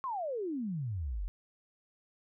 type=exponential sweep; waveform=sine; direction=down; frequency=1108.7 to 40.49 Hz; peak=-33 dBFS; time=0.04-1.28 s; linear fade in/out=0 ms; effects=none